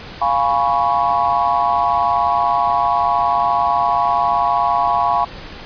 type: chord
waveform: sine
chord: C# dominant seventh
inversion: first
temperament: equal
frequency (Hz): 698.5 / 830.6 / 987.8 / 1108.7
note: E#5 / G#5 / B5 / C#6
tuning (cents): 0 / 0 / 0 / 0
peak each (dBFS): -19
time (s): 0.21-5.25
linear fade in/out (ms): 10
effects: pink hiss -34 dBFS RMS until 5.65 s + resampled to 11025 Hz